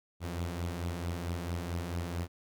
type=beating tone pair; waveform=sawtooth; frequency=85.4 / 89.9 Hz; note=F2 / F#2; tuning=-38 / -49 cents; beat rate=4.5 Hz; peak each=-31 / -36 dBFS; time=0.2-2.28 s; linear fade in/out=50 ms; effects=none